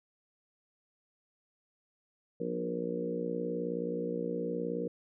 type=harmonic tone with a mistuned harmonic; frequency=59.1 Hz; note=A#1; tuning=24 cents sharp; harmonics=3 / 4 / 5 / 6 / 7 / 8 / 9; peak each=-39 / -41 / -41 / -42 / -45 / -35 / -45 dBFS; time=2.4-4.88 s; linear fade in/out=5 ms; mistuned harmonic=4; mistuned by=+16 cents; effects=none